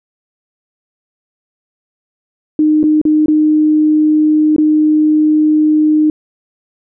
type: tone with dropouts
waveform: sine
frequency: 306.5 Hz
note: D#4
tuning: 26 cents flat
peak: -7 dBFS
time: 2.59-6.1 s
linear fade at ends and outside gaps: 2 ms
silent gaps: 2.831-2.838 / 3.015-3.052 / 3.26-3.282 / 4.563-4.582 s
effects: none